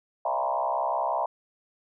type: tone with frequency modulation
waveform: sine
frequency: 807 Hz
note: G#5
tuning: 50 cents flat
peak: -24 dBFS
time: 0.25-1.26 s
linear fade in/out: 5 ms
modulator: 65.5 Hz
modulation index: 3.3
effects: none